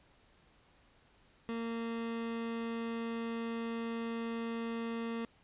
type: tone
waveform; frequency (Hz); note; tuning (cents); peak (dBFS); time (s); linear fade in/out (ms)
30% pulse; 230; A#3; -23; -33; 1.49-5.25; 0
effects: pink hiss -66 dBFS RMS until 5.43 s + resampled to 8000 Hz